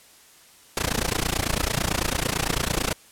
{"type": "noise with amplitude modulation", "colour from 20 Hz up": "pink", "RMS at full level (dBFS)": -21, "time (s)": [0.77, 2.93], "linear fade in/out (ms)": 0, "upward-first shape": "sine", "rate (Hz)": 29, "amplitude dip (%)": 95, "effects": ["white hiss -52 dBFS RMS until 3.11 s", "low-pass 12000 Hz 12 dB/octave"]}